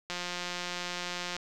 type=click train; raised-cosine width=0.2 ms; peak=-18 dBFS; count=225; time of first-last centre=0.1-1.366 s; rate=177 Hz; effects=none